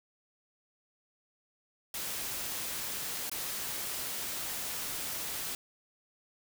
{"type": "noise with dropouts", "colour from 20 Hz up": "white", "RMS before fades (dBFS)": -37, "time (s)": [1.94, 5.55], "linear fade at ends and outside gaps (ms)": 2, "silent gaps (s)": [3.297, 3.315], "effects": []}